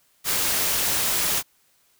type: noise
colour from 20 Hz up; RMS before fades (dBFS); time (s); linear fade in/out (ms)
white; -23; 0.24-1.43; 50
effects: white hiss -63 dBFS RMS until 1.99 s